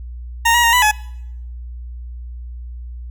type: tone with pitch steps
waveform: 20% pulse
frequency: 926 / 954 / 930 / 989 / 850 Hz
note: A#5 / A#5 / A#5 / B5 / G#5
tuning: -12 / +40 / -4 / +2 / +40 cents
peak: -6 dBFS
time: 0.45-0.915 s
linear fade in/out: 10 ms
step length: 93 ms
effects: noise-tail reverb RT60 0.8 s tail -23 dB re dry + added 60 Hz sine -28 dBFS peak until 3.1 s